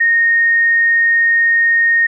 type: tone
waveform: sine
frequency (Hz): 1852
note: A#6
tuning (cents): -12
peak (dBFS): -9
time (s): 0-2.07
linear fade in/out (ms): 10
effects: none